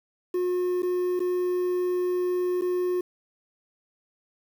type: tone with dropouts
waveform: triangle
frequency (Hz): 360.4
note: F#4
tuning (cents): -45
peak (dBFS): -21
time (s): 0.34-3.01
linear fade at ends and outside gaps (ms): 5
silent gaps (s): 0.822-0.83 / 1.194-1.202 / 2.612-2.619
effects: 8-bit